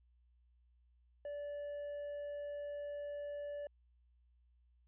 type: tone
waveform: triangle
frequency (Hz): 580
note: D5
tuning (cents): -22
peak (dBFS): -39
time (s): 1.25-3.67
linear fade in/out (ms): 2
effects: added 60 Hz sine -67 dBFS peak until 4.87 s + resampled to 8000 Hz